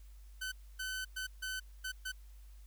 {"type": "tone bursts at uneven times", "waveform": "sawtooth", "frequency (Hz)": 1518, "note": "F#6", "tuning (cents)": 44, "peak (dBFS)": -34, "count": 6, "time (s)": [[0.41, 0.52], [0.79, 1.05], [1.16, 1.27], [1.42, 1.6], [1.84, 1.92], [2.05, 2.12]], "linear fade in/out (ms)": 10, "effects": ["added 50 Hz sine -51 dBFS peak until 2.66 s", "white hiss -69 dBFS RMS until 2.66 s"]}